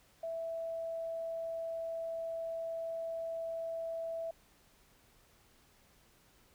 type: tone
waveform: sine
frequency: 659.3 Hz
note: E5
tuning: in tune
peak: -36 dBFS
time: 0.23-4.31 s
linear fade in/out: 5 ms
effects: pink hiss -66 dBFS RMS until 6.54 s